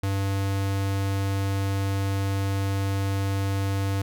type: tone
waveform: square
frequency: 98 Hz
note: G2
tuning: in tune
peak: -24 dBFS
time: 0.03-4.02 s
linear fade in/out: 5 ms
effects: none